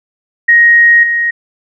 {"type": "tone with level steps", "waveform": "sine", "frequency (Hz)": 1877, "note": "A#6", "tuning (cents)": 11, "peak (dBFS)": [-3, -10], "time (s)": [0.48, 1.31], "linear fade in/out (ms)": 10, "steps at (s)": 1.03, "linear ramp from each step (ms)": 5, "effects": []}